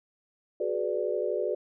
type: chord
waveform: sine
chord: G# half-diminished seventh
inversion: third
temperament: equal with one note detuned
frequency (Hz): 370 / 421.3 / 493.9 / 587.3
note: F#4 / G#4 / B4 / D5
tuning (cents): 0 / +25 / 0 / 0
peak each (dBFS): -32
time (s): 0.6-1.55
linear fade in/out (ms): 5
effects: none